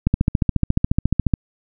click train, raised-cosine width 5 ms, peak -3 dBFS, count 19, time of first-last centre 0.07-1.338 s, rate 14.2 Hz, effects none

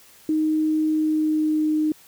sine tone with pitch glide, 311.1 to 307.9 Hz, D#4 to D#4, 0 to -18 cents, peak -18 dBFS, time 0.29-1.92 s, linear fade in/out 2 ms, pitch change -18 cents, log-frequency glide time 0.88-1.67 s, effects white hiss -51 dBFS RMS until 2.07 s

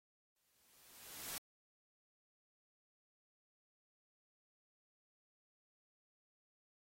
white noise with exponential growth, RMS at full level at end -43 dBFS, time 0.36-1.38 s, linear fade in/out 1 ms, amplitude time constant 220 ms, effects AAC 48 kbps

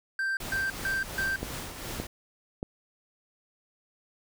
triangle tone bursts, 1568 Hz, G6, in tune, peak -25 dBFS, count 4, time 0.19-1.36 s, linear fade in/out 2 ms, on 180 ms, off 150 ms
pink noise with tremolo, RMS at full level -36 dBFS, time 0.4-2.07 s, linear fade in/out 5 ms, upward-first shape triangle, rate 2.8 Hz, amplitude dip 55%
clicks, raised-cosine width 2 ms, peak -19 dBFS, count 3, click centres 1.43 / 2 / 2.629 s
effects none

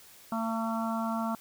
harmonic tone, 225.7 Hz, A3, 44 cents sharp, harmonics 1 / 3 / 4 / 5 / 6, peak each -31 / -36 / -37 / -38 / -39 dBFS, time 0.32-1.35 s, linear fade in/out 2 ms, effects white hiss -54 dBFS RMS until 1.4 s

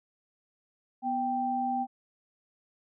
sine tone pair together, 247.3 / 784 Hz, B3 / G5, +3 / 0 cents, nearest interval octave + minor sixth, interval 1997 cents, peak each -33 / -28 dBFS, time 1.02-1.87 s, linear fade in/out 50 ms, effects none

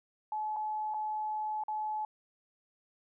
sine tone with dropouts, 857 Hz, A5, 46 cents flat, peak -32 dBFS, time 0.32-2.05 s, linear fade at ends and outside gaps 2 ms, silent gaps 0.563-0.566 / 0.939-0.943 / 1.637-1.682 s, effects none

